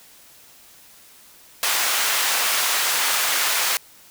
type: high-pass noise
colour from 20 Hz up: pink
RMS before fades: -21 dBFS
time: 1.63-3.77 s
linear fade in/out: 0 ms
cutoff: 1100 Hz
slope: 12 dB/octave
effects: white hiss -49 dBFS RMS until 4.1 s